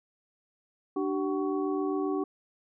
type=tone cluster; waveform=sine; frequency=296.7 / 384.2 / 755 / 1117 Hz; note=D4 / G4 / F#5 / C#6; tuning=+18 / -35 / +35 / +13 cents; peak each=-30 / -30 / -39 / -39 dBFS; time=0.96-2.24 s; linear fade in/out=5 ms; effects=none